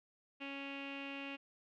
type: tone with low-pass filter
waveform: sawtooth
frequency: 277.2 Hz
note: C#4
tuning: in tune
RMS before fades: -45 dBFS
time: 0.4-1.37 s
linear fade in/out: 20 ms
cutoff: 2700 Hz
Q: 8.2
effects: none